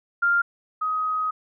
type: tone pair in turn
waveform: sine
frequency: 1396.9 / 1259.2 Hz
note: F6 / D#6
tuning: 0 / +20 cents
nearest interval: major second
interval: 180 cents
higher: first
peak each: -17 / -22 dBFS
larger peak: first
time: 0.22-0.42 / 0.81-1.31 s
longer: second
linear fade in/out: 10 ms
effects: none